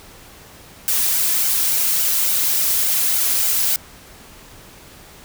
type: noise with flanger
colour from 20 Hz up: blue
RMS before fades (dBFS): -18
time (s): 0.88-3.76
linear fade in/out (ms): 0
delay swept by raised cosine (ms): 1.3 to 3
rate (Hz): 3.5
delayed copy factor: +0.6
effects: pink hiss -43 dBFS RMS until 5.24 s